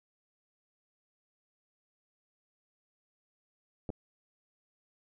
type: clicks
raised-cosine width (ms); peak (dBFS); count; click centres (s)
2; -24; 2; 3.892 / 3.902
effects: none